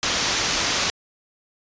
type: low-pass noise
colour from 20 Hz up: white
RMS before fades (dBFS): -23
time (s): 0.03-0.9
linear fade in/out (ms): 0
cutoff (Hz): 6700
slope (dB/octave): 48
effects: resampled to 16000 Hz

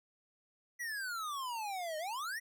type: exponential two-way sweep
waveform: square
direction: down then up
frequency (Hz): 1975.5 to 606 to 1975.5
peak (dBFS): -38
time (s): 0.79-2.4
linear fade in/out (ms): 20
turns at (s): 1.98
effects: none

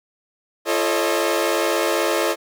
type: tone cluster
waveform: sawtooth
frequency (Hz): 340.7 / 435.5 / 543 / 619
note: F4 / A4 / C#5 / D#5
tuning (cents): -43 / -18 / -36 / -9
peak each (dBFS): -20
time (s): 0.65-2.36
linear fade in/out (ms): 50
effects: none

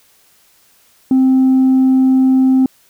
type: tone with tanh clipping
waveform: triangle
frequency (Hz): 261.6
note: C4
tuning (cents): 0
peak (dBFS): -8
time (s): 1.11-2.66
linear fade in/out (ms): 2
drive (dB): 6
effects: white hiss -52 dBFS RMS until 2.89 s

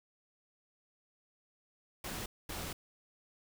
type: noise bursts at uneven times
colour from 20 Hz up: pink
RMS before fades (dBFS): -41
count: 2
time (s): 2.04-2.26 / 2.49-2.73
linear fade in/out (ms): 5
effects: none

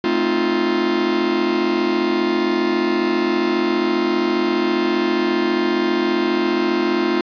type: chord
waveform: 45% pulse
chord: F dominant seventh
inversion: first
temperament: just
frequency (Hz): 218.3 / 261.9 / 314.3 / 349.2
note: A3 / C4 / Eb4 / F4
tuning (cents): -13 / +2 / +18 / 0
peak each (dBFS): -25 / -24 / -23 / -19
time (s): 0.04-7.21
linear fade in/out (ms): 2
effects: resampled to 11025 Hz + 7-bit

